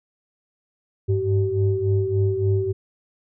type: tone cluster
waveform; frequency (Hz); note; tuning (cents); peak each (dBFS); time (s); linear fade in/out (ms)
sine; 99.3 / 102.8 / 383.1; G2 / G#2 / G4; +23 / -17 / -40; -22; 1.08-2.73; 20
effects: tanh soft clip ceiling -8 dBFS